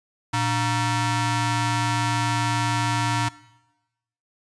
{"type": "ring-modulated tone", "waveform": "sawtooth", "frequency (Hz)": 412.3, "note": "G#4", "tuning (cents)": -13, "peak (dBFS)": -14, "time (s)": [0.33, 3.29], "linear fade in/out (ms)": 10, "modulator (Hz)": 529, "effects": ["noise-tail reverb RT60 1.0 s tail -20 dB re dry", "resampled to 22050 Hz"]}